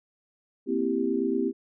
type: chord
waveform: sine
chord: C dominant seventh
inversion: third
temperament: equal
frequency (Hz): 233.1 / 261.6 / 329.6 / 392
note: Bb3 / C4 / E4 / G4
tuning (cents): 0 / 0 / 0 / 0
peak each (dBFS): -31 / -28 / -30 / -28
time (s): 0.66-1.53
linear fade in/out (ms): 50
effects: none